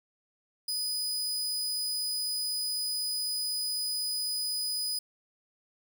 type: tone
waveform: sawtooth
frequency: 4978 Hz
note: D#8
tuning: in tune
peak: -27 dBFS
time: 0.68-4.99 s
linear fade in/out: 5 ms
effects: none